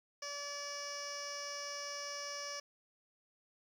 15% pulse tone with low-pass filter, 575 Hz, D5, 37 cents flat, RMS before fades -43 dBFS, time 0.22-2.6 s, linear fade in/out 5 ms, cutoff 5400 Hz, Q 6.6, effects 11-bit

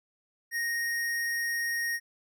square tone, 1864.7 Hz, A#6, in tune, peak -29 dBFS, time 0.51-2 s, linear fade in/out 50 ms, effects none

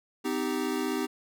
square chord, C minor, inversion none, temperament equal with one note detuned, 255.2 / 311.1 / 392 Hz, C4 / Eb4 / G4, -43 / 0 / 0 cents, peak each -33 dBFS, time 0.24-1.07 s, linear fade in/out 20 ms, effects none

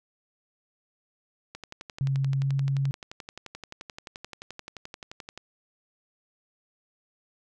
click train, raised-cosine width 0.2 ms, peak -22 dBFS, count 45, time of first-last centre 1.55-5.376 s, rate 11.5 Hz
sine tone with pitch glide, 136.1 to 137.28 Hz, C#3 to C#3, -31 to -16 cents, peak -23 dBFS, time 2.01-2.91 s, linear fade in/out 0 ms, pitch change +15 cents, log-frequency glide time 2.4-2.48 s
effects none

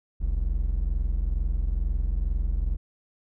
triangle tone pair together, 42.89 / 65.1 Hz, F1 / C2, -31 / -8 cents, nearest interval perfect fifth, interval 723 cents, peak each -22 / -27 dBFS, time 0.2-2.77 s, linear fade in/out 20 ms, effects none

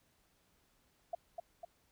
sine tone with echo, 683 Hz, F5, 39 cents flat, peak -34 dBFS, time 1.13-1.15 s, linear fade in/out 5 ms, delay 250 ms, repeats 2, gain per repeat -4 dB, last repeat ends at 1.65 s, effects pink hiss -73 dBFS RMS until 1.91 s

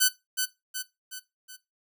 5% pulse tone with echo, 1509 Hz, F#6, 34 cents sharp, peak -7 dBFS, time 0-0.09 s, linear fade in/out 20 ms, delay 370 ms, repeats 4, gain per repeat -6 dB, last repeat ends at 1.57 s, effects noise-tail reverb RT60 0.2 s tail -17 dB re dry

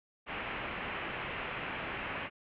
white low-pass noise, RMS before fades -39 dBFS, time 0.26-2.3 s, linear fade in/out 50 ms, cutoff 2800 Hz, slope 48 dB/octave, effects none

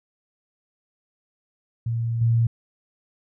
sine tone with level steps, 115.8 Hz, A#2, 11 cents flat, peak -22 / -16 dBFS, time 1.86-2.47 s, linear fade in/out 5 ms, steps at 2.21 s, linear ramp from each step 5 ms, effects none

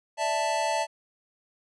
square chord, D suspended second, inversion none, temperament equal, 587.3 / 659.3 / 880 Hz, D5 / E5 / A5, 0 / 0 / 0 cents, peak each -33 / -30 / -28 dBFS, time 0.17-0.87 s, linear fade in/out 50 ms, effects resampled to 22050 Hz

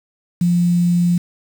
sine tone with quantisation, 174.61 Hz, F3, in tune, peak -12 dBFS, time 0.41-1.18 s, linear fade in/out 5 ms, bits 6, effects none

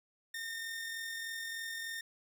sawtooth tone with amplitude modulation, 1823 Hz, A#6, 39 cents flat, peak -34 dBFS, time 0.34-2.01 s, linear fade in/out 5 ms, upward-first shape sine, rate 43.3 Hz, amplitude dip 30%, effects none

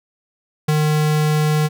square tone with ADSR envelope, 152.5 Hz, D#3, 34 cents flat, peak -13 dBFS, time 0.68-1.69 s, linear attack 9 ms, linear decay 22 ms, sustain -2 dB, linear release 33 ms, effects none

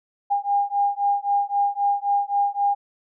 sine beating tone pair, 806 / 809.8 Hz, G5 / G#5, +48 / -44 cents, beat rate 3.8 Hz, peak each -22 dBFS, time 0.3-2.75 s, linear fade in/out 20 ms, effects none

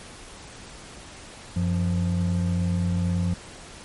triangle tone pair together, 92.5 / 174.62 Hz, F#2 / F3, 0 / 0 cents, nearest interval major seventh, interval 1100 cents, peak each -22 dBFS, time 1.56-3.34 s, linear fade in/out 5 ms, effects pink hiss -43 dBFS RMS until 3.84 s + MP3 48 kbps

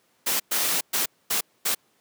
white noise bursts at uneven times, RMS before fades -24 dBFS, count 5, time 0.26-0.4 / 0.51-0.81 / 0.93-1.06 / 1.3-1.41 / 1.65-1.75 s, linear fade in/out 10 ms, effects pink hiss -65 dBFS RMS until 2 s + high-pass 200 Hz 12 dB/octave

